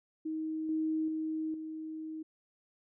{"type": "tone with level steps", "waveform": "sine", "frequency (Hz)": 315.3, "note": "D#4", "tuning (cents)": 23, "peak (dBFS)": [-33, -29, -32, -38], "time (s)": [0.25, 2.23], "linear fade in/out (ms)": 10, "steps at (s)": [0.69, 1.08, 1.54], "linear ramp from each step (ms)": 2, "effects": []}